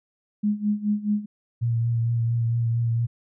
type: tone with tremolo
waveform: sine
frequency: 208.5 Hz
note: G#3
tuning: 7 cents sharp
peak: -18 dBFS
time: 0.43-1.26 s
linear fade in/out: 10 ms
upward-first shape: sine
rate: 4.7 Hz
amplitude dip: 85%
type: tone with vibrato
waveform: sine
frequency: 116.54 Hz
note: A#2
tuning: in tune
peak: -20 dBFS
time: 1.61-3.07 s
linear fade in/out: 20 ms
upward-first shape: triangle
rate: 4.4 Hz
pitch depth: 26 cents each way
effects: none